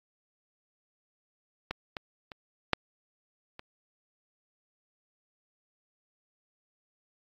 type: clicks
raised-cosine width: 0.3 ms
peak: -16 / -19 / -26 / -7 / -26 dBFS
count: 5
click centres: 1.71 / 1.968 / 2.318 / 2.733 / 3.594 s
effects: AAC 48 kbps